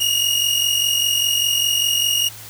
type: tone pair together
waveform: sawtooth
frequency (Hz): 2842 / 2887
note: F7 / F#7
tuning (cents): +30 / -43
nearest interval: unison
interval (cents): 27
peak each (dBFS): -16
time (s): 0-2.29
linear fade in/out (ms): 10
effects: added 108 Hz sine -43 dBFS peak until 2.49 s + white hiss -38 dBFS RMS until 2.49 s